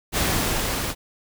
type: noise with level ramp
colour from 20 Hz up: pink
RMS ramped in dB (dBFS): -21 to -27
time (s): 0.12-0.95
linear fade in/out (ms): 50
effects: none